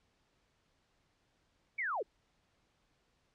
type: linear sweep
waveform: sine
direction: down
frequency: 2326 to 335 Hz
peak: -33 dBFS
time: 1.78-2.03 s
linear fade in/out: 10 ms
effects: pink hiss -75 dBFS RMS until 3.34 s + low-pass 6000 Hz 12 dB/octave